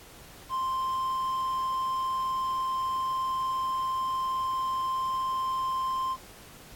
triangle tone, 1046.5 Hz, C6, in tune, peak -25 dBFS, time 0.49-6.17 s, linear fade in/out 50 ms, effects pink hiss -50 dBFS RMS until 6.75 s + AAC 64 kbps

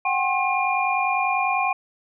sine tone cluster, 743 / 793 / 1072 / 2413 Hz, F#5 / G5 / C6 / D7, +7 / +20 / +42 / +46 cents, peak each -25 dBFS, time 0.05-1.73 s, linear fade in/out 5 ms, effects none

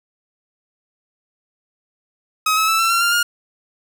sawtooth tone with pitch steps, 1270 / 1293.7 / 1317.8 / 1342.4 / 1367.5 / 1393 / 1419 Hz, D#6 / E6 / E6 / E6 / F6 / F6 / F6, +35 / -33 / -1 / +31 / -37 / -5 / +27 cents, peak -11 dBFS, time 2.46-3.23 s, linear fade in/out 5 ms, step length 110 ms, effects none

